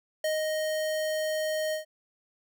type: tone with ADSR envelope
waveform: square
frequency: 622.3 Hz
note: D#5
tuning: in tune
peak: -26 dBFS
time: 0.24-1.85 s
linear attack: 4 ms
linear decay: 180 ms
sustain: -2 dB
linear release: 120 ms
effects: none